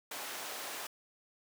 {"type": "high-pass noise", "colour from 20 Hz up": "pink", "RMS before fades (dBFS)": -42, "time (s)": [0.11, 0.87], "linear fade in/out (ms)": 5, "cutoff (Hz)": 550, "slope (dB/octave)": 12, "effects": []}